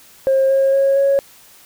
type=tone with pitch steps; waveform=sine; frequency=535 / 540.9 / 546.9 / 552.9 Hz; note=C5 / C#5 / C#5 / C#5; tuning=+38 / -43 / -23 / -5 cents; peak=-10 dBFS; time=0.27-1.19 s; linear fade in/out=0 ms; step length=230 ms; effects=tanh soft clip ceiling -8 dBFS + white hiss -46 dBFS RMS until 1.65 s